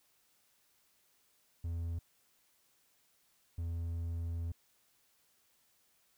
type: tone bursts at uneven times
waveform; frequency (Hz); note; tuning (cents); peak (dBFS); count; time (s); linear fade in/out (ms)
triangle; 84.1; E2; +35; -33; 2; 1.64-1.99 / 3.58-4.52; 5
effects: white hiss -72 dBFS RMS until 6.17 s